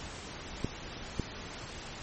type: clicks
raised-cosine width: 3 ms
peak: -17 dBFS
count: 2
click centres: 0.646 / 1.197 s
effects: pink hiss -43 dBFS RMS until 2.02 s + MP3 32 kbps